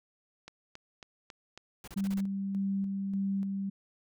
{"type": "click train", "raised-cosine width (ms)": 0.2, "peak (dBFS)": -28, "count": 5, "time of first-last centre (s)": [0.48, 1.576], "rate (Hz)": 3.65}
{"type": "noise bursts", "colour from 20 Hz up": "pink", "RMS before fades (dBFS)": -46, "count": 6, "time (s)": [1.84, 2.206], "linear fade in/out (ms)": 2, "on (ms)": 36, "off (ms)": 30}
{"type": "tone with tremolo", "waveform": "sine", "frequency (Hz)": 196, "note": "G3", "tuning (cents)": 0, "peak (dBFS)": -28, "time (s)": [1.96, 3.7], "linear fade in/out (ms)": 10, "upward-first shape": "square", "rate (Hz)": 1.7, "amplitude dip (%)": 30}
{"effects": []}